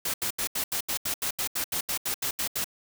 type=noise bursts; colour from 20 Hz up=white; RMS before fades=-29 dBFS; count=16; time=0.05-2.644 s; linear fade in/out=5 ms; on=89 ms; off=78 ms; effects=none